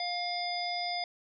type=harmonic tone; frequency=707 Hz; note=F5; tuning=21 cents sharp; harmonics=1 / 3 / 5 / 7; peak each=-34 / -39 / -41 / -36 dBFS; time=0-1.04 s; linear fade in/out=2 ms; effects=none